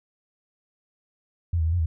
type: tone with pitch steps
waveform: sine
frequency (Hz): 85.3 / 80 / 81.4 / 88.6 / 80.3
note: F2 / D#2 / E2 / F2 / E2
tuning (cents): -40 / +49 / -21 / +25 / -45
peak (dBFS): -20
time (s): 1.53-1.86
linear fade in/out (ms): 5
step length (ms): 66
effects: none